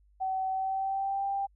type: tone with pitch glide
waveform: sine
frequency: 760 to 790.4 Hz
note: F#5 to G5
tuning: +46 to +14 cents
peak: -28 dBFS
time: 0.2-1.47 s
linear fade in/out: 20 ms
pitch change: +68 cents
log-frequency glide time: 0.5-1.25 s
effects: added 50 Hz sine -60 dBFS peak until 1.55 s